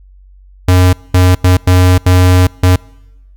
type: tone bursts at uneven times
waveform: square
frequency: 91 Hz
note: F#2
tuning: 28 cents flat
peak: -5 dBFS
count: 6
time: 0.68-0.93 / 1.14-1.35 / 1.44-1.57 / 1.67-1.98 / 2.06-2.47 / 2.63-2.76 s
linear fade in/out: 5 ms
effects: noise-tail reverb RT60 1.0 s tail -25 dB re dry + added 47 Hz sine -37 dBFS peak until 3.36 s